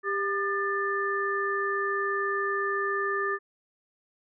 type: tone cluster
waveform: sine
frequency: 396.4 / 1207 / 1766 Hz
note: G4 / D6 / A6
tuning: +19 / +47 / +6 cents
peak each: -30 dBFS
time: 0.03-3.39 s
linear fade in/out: 50 ms
effects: none